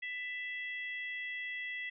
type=harmonic tone; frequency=663 Hz; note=E5; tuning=10 cents sharp; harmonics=3 / 4 / 5; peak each=-38 / -46 / -50 dBFS; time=0.02-1.9 s; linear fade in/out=10 ms; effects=none